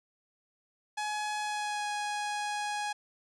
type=tone with pitch glide; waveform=sawtooth; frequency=843 to 831.4 Hz; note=G#5 to G#5; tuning=+26 to +2 cents; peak=-28 dBFS; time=0.97-2.93 s; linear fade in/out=10 ms; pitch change=-24 cents; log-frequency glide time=1.4-1.87 s; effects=resampled to 22050 Hz